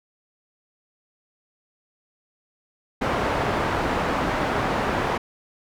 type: low-pass noise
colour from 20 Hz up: white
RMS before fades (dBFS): -24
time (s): 3.01-5.18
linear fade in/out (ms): 10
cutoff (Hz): 1100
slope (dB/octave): 12
effects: none